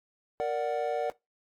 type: chord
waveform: triangle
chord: Bb augmented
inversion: none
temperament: equal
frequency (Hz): 466.2 / 587.3 / 740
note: Bb4 / D5 / F#5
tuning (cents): 0 / 0 / 0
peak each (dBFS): -30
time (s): 0.4-1.1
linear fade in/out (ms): 0
effects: noise-tail reverb RT60 0.2 s tail -21 dB re dry + AAC 64 kbps